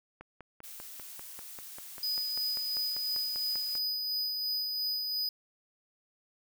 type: click train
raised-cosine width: 0.5 ms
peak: -31 dBFS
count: 19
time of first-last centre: 0.21-3.753 s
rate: 5.08 Hz
type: noise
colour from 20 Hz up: blue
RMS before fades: -46 dBFS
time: 0.63-3.79 s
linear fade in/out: 10 ms
type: tone with tremolo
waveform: square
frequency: 4978 Hz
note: D#8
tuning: in tune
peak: -30 dBFS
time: 2.03-5.29 s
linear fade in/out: 2 ms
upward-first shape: sine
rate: 2.9 Hz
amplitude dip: 30%
effects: none